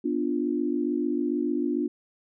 sine chord, B diminished, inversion none, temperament equal, 246.9 / 293.7 / 349.2 Hz, B3 / D4 / F4, 0 / 0 / 0 cents, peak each -29 / -27 / -29 dBFS, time 0.04-1.88 s, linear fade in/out 10 ms, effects none

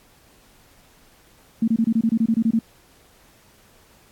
sine tone bursts, 226 Hz, A3, 47 cents sharp, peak -15 dBFS, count 12, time 1.62-2.591 s, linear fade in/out 5 ms, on 58 ms, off 25 ms, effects pink hiss -55 dBFS RMS until 4.11 s + AAC 64 kbps

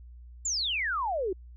sine exponential sweep, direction down, 7459 to 352.2 Hz, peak -27 dBFS, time 0.45-1.33 s, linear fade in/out 5 ms, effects added 60 Hz sine -45 dBFS peak until 1.56 s

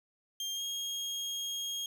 30% pulse tone with pitch glide, 3200 to 3256 Hz, G7 to G#7, +35 to -35 cents, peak -32 dBFS, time 0.4-1.86 s, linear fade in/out 2 ms, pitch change +30 cents, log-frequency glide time 0.54-0.62 s, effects 12-bit

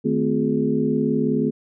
sine tone cluster, 153.1 / 218.9 / 258 / 360.1 / 421.8 Hz, D#3 / A3 / C4 / F#4 / G#4, -28 / -9 / -24 / -47 / +27 cents, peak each -27 / -23 / -22 / -27 / -25 dBFS, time 0.04-1.51 s, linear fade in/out 20 ms, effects none

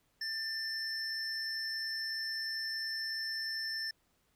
sine tone pair together, 1782 / 5335 Hz, A6 / E8, +22 / +20 cents, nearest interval octave + perfect fifth, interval 1898 cents, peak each -37 / -35 dBFS, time 0.21-3.91 s, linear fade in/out 5 ms, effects tanh soft clip ceiling -31 dBFS + pink hiss -74 dBFS RMS until 4.35 s

